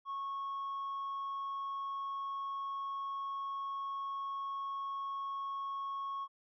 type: tone with tanh clipping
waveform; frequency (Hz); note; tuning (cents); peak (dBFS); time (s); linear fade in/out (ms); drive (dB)
triangle; 1100; C#6; -14; -37; 0.05-6.28; 50; 6
effects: none